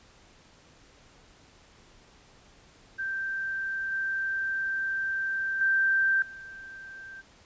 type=tone with level steps; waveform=sine; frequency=1568 Hz; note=G6; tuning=in tune; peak=-29 / -27 / -21 / -41 dBFS; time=2.98-7.22 s; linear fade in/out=20 ms; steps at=3.92 / 5.61 / 6.22 s; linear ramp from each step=2 ms; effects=pink hiss -57 dBFS RMS until 7.45 s + resampled to 16000 Hz